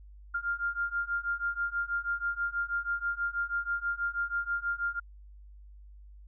sine beating tone pair, 1396.9 / 1403.1 Hz, F6 / F6, 0 / +8 cents, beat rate 6.2 Hz, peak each -33 / -32 dBFS, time 0.34-5 s, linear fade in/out 10 ms, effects added 50 Hz sine -48 dBFS peak until 6.27 s

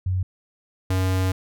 sine / square tone pair in turn, 92.5 / 93.52 Hz, F#2 / F#2, 0 / +19 cents, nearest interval unison, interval 19 cents, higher second, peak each -20 dBFS, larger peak neither, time 0.06-0.23 / 0.9-1.32 s, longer second, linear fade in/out 5 ms, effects none

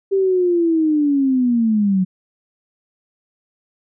sine linear sweep, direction down, 394.3 to 182 Hz, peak -13 dBFS, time 0.11-2.05 s, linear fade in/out 20 ms, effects none

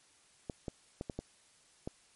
clicks, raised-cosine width 2 ms, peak -24 dBFS, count 6, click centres 0.498 / 0.682 / 1.011 / 1.098 / 1.19 / 1.875 s, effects white hiss -65 dBFS RMS until 2.15 s + MP3 48 kbps

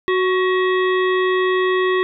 harmonic tone with a mistuned harmonic, 370 Hz, F#4, in tune, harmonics 1 / 3 / 5 / 7 / 9 / 10, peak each -16 / -23 / -23 / -34 / -32 / -38 dBFS, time 0.08-2.03 s, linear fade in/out 0 ms, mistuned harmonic 5, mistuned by +49 cents, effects none

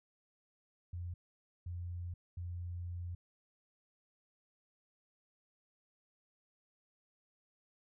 sine tone bursts at uneven times, 87.6 Hz, F2, 6 cents sharp, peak -39 dBFS, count 3, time 0.93-1.14 / 1.66-2.14 / 2.37-3.15 s, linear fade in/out 5 ms, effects none

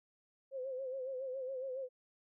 sine tone with vibrato, 523.3 Hz, C5, in tune, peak -38 dBFS, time 0.51-1.89 s, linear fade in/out 50 ms, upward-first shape sine, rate 7.2 Hz, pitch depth 69 cents each way, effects none

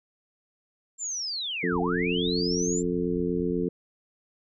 sine linear two-way sweep, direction down then up, 7410 to 667 to 7410 Hz, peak -29 dBFS, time 0.98-2.83 s, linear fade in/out 50 ms, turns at 1.81 s
harmonic tone, 88.3 Hz, F2, 20 cents sharp, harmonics 2 / 3 / 4 / 5, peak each -30 / -30 / -30 / -30 dBFS, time 1.63-3.69 s, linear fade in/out 5 ms
pink low-pass noise, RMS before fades -42 dBFS, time 1.71-3.66 s, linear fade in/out 10 ms, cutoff 120 Hz, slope 48 dB/octave
effects none

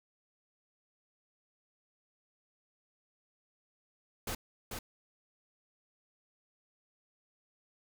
pink noise with echo, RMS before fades -37 dBFS, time 4.27-4.35 s, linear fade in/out 5 ms, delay 440 ms, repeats 1, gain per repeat -4 dB, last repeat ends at 4.79 s, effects none

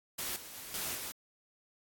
white noise with level steps, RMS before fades -37 / -48 / -46 / -37 / -41 dBFS, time 0.18-1.12 s, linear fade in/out 10 ms, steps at 0.36 / 0.54 / 0.74 / 0.95 s, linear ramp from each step 2 ms, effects AAC 64 kbps

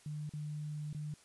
sine tone with dropouts, 150.2 Hz, D3, 39 cents sharp, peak -38 dBFS, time 0.06-1.14 s, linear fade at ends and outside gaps 2 ms, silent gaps 0.294-0.336 / 0.93-0.947 s, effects white hiss -63 dBFS RMS until 1.24 s + resampled to 24000 Hz

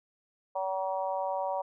harmonic tone, 190 Hz, F#3, 46 cents sharp, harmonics 3 / 4 / 5 / 6, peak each -33 / -34 / -34 / -45 dBFS, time 0.55-1.62 s, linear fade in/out 10 ms, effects none

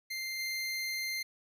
25% pulse tone with level steps, 2093 Hz, C7, in tune, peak -32 / -30 dBFS, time 0.1-1.23 s, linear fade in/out 10 ms, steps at 0.39 s, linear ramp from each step 2 ms, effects none

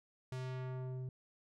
square tone with low-pass filter sweep, 128.8 Hz, C3, 27 cents flat, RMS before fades -42 dBFS, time 0.32-1.09 s, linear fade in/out 2 ms, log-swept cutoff 9700 to 270 Hz, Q 0.7, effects none

